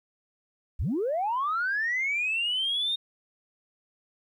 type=linear sweep; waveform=sine; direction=up; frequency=36.71 to 3700 Hz; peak=-24 dBFS; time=0.79-2.96 s; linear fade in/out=10 ms; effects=tanh soft clip ceiling -21 dBFS + 11-bit